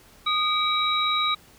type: tone cluster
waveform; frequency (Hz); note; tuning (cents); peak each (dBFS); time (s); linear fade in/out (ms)
sine; 1237 / 2306 / 3839; D#6 / D7 / B7; -10 / -32 / -50; -24 / -29 / -24; 0.26-1.35; 10
effects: pink hiss -53 dBFS RMS until 1.58 s